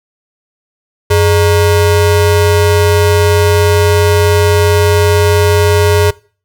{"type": "ring-modulated tone", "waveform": "square", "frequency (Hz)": 255.3, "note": "C4", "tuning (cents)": -42, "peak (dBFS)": -4, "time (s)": [1.1, 6.11], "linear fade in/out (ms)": 10, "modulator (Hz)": 163, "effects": ["noise-tail reverb RT60 0.4 s tail -22 dB re dry"]}